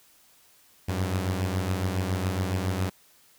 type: beating tone pair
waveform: sawtooth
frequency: 91.8 / 99 Hz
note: F#2 / G2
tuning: -13 / +18 cents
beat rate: 7.2 Hz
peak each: -23 / -27 dBFS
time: 0.88-2.9 s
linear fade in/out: 10 ms
effects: white hiss -59 dBFS RMS until 3.38 s